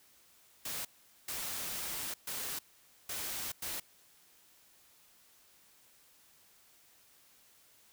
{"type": "noise bursts at uneven times", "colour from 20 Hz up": "white", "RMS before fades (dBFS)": -39, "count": 5, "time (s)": [[0.65, 0.85], [1.28, 2.14], [2.27, 2.59], [3.09, 3.52], [3.62, 3.8]], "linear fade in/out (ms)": 5, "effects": ["white hiss -64 dBFS RMS until 7.92 s"]}